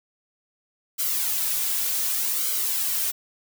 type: noise with flanger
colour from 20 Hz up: blue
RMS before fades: -25 dBFS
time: 0.98-3.12 s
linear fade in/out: 20 ms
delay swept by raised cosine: 1.1 to 3.3 ms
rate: 0.66 Hz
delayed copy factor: -0.65
effects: none